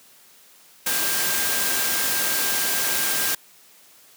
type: tone in noise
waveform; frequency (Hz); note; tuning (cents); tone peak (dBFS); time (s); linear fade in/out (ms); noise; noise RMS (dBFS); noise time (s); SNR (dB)
sine; 1594; G6; +28; -31; 0.86-3.35; 5; white; -23; 0.86-3.35; -11
effects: white hiss -52 dBFS RMS until 4.16 s + high-pass 150 Hz 12 dB/octave